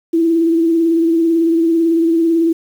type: tone with vibrato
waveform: sine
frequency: 330.8 Hz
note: E4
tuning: 6 cents sharp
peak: -10 dBFS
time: 0.13-2.53 s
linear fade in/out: 10 ms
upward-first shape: triangle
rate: 18 Hz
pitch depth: 42 cents each way
effects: 7-bit